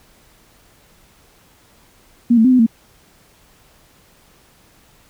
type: tone with pitch steps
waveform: sine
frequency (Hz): 237.7 / 222.9 / 257.2 / 252.8 / 226.8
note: A#3 / A3 / C4 / B3 / A#3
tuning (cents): +34 / +23 / -30 / +41 / -47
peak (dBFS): -8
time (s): 2.3-2.665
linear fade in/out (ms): 10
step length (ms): 73
effects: pink hiss -52 dBFS RMS until 5.09 s